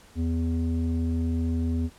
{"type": "tone with low-pass filter", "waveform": "square", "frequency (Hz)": 82.41, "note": "E2", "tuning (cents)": 0, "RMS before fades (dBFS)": -26, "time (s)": [0.15, 1.9], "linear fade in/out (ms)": 50, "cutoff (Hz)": 280, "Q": 2.4, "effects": ["pink hiss -54 dBFS RMS until 1.98 s", "low-pass 11000 Hz 12 dB/octave"]}